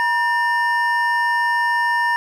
triangle tone pair together, 953.5 / 1800 Hz, A#5 / A6, +39 / +39 cents, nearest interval major seventh, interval 1100 cents, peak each -17 dBFS, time 0-2.16 s, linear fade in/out 0 ms, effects none

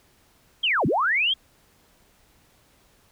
sine linear two-way sweep, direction down then up, 3322 to 108.3 to 3322 Hz, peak -19 dBFS, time 0.63-1.34 s, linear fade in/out 10 ms, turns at 0.86 s, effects pink hiss -60 dBFS RMS until 3.11 s

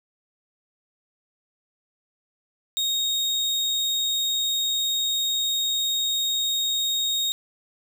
35% pulse tone, 3729 Hz, A#7, in tune, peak -20 dBFS, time 2.77-7.32 s, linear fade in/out 0 ms, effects none

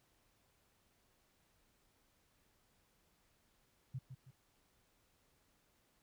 sine tone with echo, 130.2 Hz, C3, 8 cents flat, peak -39 dBFS, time 3.94-3.99 s, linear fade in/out 10 ms, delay 160 ms, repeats 2, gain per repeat -8 dB, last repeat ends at 4.31 s, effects pink hiss -75 dBFS RMS until 6.02 s

